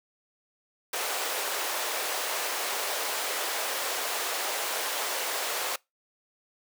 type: high-pass noise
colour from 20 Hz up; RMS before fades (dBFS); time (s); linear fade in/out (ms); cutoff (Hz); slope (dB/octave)
pink; -31; 0.93-5.76; 5; 470; 24
effects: noise-tail reverb RT60 0.2 s tail -24 dB re dry